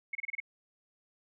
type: tone bursts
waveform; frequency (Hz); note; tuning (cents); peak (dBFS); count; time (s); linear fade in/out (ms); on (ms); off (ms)
sine; 2190; C#7; -22; -32; 6; 0.13-0.402; 5; 22; 28
effects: none